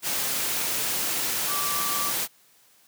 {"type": "tone in noise", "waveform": "sine", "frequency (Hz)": 1163, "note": "D6", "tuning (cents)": -17, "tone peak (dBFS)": -30, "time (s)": [1.47, 2.13], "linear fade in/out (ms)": 50, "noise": "white", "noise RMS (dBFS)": -27, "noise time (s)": [0.02, 2.28], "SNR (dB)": -6, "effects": ["white hiss -59 dBFS RMS until 2.87 s", "high-pass 100 Hz 12 dB/octave"]}